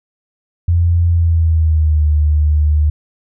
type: tone with pitch glide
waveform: sine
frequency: 85.6 to 75.38 Hz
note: F2 to D2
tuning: -34 to +46 cents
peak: -9 dBFS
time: 0.68-2.9 s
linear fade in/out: 5 ms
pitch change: -220 cents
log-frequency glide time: 1.09-2.07 s
effects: none